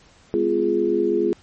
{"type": "harmonic tone with a mistuned harmonic", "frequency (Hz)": 69.3, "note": "C#2", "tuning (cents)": 0, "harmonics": [3, 4, 5, 6], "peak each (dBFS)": [-29, -27, -20, -21], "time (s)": [0.34, 1.33], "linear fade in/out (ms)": 0, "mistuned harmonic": 4, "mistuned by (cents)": -150, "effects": ["pink hiss -53 dBFS RMS until 1.42 s", "MP3 32 kbps"]}